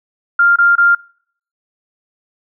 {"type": "tone bursts", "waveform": "sine", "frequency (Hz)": 1396.9, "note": "F6", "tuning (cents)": 0, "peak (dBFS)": -7, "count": 3, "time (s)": [0.39, 0.95], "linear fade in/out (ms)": 5, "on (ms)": 170, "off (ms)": 25, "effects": ["noise-tail reverb RT60 0.6 s tail -26 dB re dry"]}